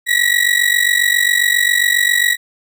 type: ring-modulated tone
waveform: 35% pulse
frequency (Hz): 1925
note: B6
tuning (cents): -45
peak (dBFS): -7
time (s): 0.06-2.37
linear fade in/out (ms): 50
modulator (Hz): 23.7
effects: none